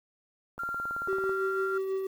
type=click train; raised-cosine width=1 ms; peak=-29 dBFS; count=14; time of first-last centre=0.58-1.294 s; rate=18.2 Hz
type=tone; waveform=sine; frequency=1384 Hz; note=F6; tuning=16 cents flat; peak=-31 dBFS; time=0.59-1.78 s; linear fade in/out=5 ms
type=tone with tremolo; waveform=triangle; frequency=383.8 Hz; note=G4; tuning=37 cents flat; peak=-25 dBFS; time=1.08-2.07 s; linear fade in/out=5 ms; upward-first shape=sine; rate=6.1 Hz; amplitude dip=35%
effects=9-bit